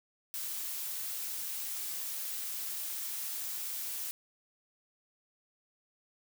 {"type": "noise", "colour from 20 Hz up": "blue", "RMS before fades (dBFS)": -38, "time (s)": [0.34, 4.11], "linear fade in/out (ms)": 0, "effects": []}